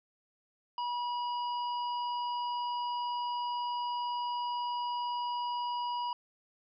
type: harmonic tone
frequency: 969 Hz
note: B5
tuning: 33 cents flat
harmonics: 1 / 3 / 5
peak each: -32 / -44 / -48 dBFS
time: 0.78-6.13 s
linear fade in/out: 2 ms
effects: none